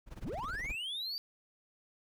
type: noise with tremolo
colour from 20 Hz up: brown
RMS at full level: -41 dBFS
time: 0.06-0.76 s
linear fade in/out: 50 ms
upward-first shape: sine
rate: 19 Hz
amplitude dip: 90%
type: linear sweep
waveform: triangle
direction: up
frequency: 92.5 to 4699 Hz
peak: -35 dBFS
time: 0.24-1.18 s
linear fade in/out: 0 ms
effects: none